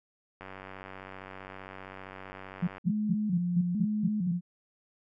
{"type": "click train", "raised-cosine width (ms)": 0.5, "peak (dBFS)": -28, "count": 227, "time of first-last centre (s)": [0.41, 2.781], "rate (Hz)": 95.3}
{"type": "tone bursts", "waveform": "sine", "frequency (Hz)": 175.9, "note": "F3", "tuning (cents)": 13, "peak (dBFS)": -24, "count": 8, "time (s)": [2.62, 4.32], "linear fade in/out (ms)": 10, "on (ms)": 55, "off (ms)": 180}
{"type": "tone with vibrato", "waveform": "sine", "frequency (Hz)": 193.3, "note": "G3", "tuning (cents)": -24, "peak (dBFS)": -27, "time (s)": [2.84, 4.41], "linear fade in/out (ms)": 50, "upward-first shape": "square", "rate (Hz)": 1.1, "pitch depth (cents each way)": 160}
{"effects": []}